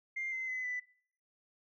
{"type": "tone with pitch steps", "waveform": "sine", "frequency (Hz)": [2100, 2063, 2026, 1990.2], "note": ["C7", "C7", "B6", "B6"], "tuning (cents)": [6, -25, 44, 13], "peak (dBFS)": -34, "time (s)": [0.16, 0.8], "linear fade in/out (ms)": 10, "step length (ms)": 160, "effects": ["noise-tail reverb RT60 0.5 s tail -19 dB re dry", "tanh soft clip ceiling -30 dBFS"]}